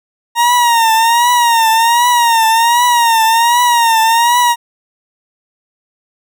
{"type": "tone with vibrato", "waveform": "40% pulse", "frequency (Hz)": 932.3, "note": "A#5", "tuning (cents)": 0, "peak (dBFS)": -7, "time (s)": [0.35, 4.56], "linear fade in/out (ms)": 50, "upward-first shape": "triangle", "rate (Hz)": 1.3, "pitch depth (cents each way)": 92, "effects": []}